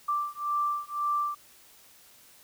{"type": "beating tone pair", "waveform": "sine", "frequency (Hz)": [1174.7, 1176.6], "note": ["D6", "D6"], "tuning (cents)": [0, 3], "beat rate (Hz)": 1.9, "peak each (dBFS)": -30, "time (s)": [0.08, 1.35], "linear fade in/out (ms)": 10, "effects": ["white hiss -56 dBFS RMS until 2.43 s"]}